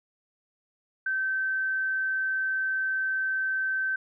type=tone; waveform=sine; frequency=1545 Hz; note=G6; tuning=26 cents flat; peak=-25 dBFS; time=1.06-3.96 s; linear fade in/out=5 ms; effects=none